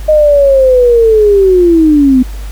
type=linear sweep; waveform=sine; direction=down; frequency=621 to 248.4 Hz; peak=-3 dBFS; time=0.08-2.23 s; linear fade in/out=10 ms; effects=added 50 Hz sine -19 dBFS peak until 2.51 s + pink hiss -35 dBFS RMS until 2.51 s